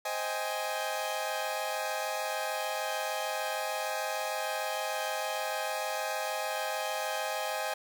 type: chord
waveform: sawtooth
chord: Ab major seventh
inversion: first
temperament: equal with one note detuned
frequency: 523.3 / 627.3 / 784 / 830.6 Hz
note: C5 / Eb5 / G5 / Ab5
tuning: 0 / +14 / 0 / 0 cents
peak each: -35 / -32 / -36 / -32 dBFS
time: 0.05-7.74 s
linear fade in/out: 5 ms
effects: none